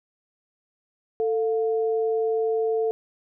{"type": "tone pair together", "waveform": "sine", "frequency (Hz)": [444.7, 705.9], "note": ["A4", "F5"], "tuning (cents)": [18, 18], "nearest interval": "minor sixth", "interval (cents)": 800, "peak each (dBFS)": [-21, -32], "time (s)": [1.2, 2.91], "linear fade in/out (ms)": 0, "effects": []}